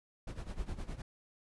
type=noise with tremolo; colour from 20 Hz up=brown; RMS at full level=-38 dBFS; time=0.27-1.02 s; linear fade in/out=5 ms; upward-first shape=sine; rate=9.7 Hz; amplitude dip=80%; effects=resampled to 24000 Hz